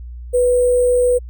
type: tone with sample-and-hold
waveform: sine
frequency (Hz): 493.8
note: B4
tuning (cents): 0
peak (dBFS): -11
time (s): 0.33-1.19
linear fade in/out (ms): 20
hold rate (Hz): 8820
effects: added 60 Hz sine -29 dBFS peak until 1.29 s